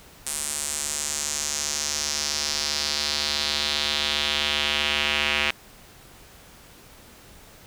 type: tone with band-pass filter sweep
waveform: square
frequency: 73.8 Hz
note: D2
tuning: 9 cents sharp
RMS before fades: -26 dBFS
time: 0.26-5.51 s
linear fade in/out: 5 ms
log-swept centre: 8900 to 2600 Hz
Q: 2.7
effects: pink hiss -49 dBFS RMS until 7.66 s